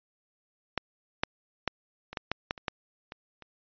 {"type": "clicks", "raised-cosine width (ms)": 0.3, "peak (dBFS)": [-11, -9, -10, -24, -15, -12, -12, -27, -13, -24, -30], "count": 11, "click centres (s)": [0.777, 1.235, 1.677, 2.13, 2.172, 2.316, 2.509, 2.578, 2.682, 3.121, 3.423], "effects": ["resampled to 11025 Hz"]}